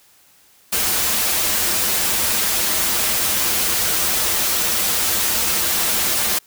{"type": "noise with comb filter", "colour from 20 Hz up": "white", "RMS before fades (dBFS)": -19, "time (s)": [0.72, 6.39], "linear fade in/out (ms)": 10, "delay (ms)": 7.2, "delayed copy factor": -0.6, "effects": ["white hiss -53 dBFS RMS until 6.46 s"]}